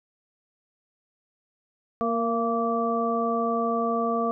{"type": "harmonic tone with a mistuned harmonic", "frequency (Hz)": 232.1, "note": "A#3", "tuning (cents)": -7, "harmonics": [1, 2, 3, 5], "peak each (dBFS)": [-28, -28, -28, -28], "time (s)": [2.01, 4.31], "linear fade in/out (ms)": 0, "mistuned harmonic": 3, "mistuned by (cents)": -31, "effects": []}